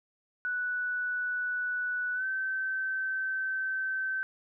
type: tone with pitch glide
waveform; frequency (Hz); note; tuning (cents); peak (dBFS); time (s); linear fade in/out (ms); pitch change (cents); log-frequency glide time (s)
sine; 1480 to 1542; F#6 to G6; 0 to -29; -29; 0.45-4.23; 0; +71; 2.14-2.25
effects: none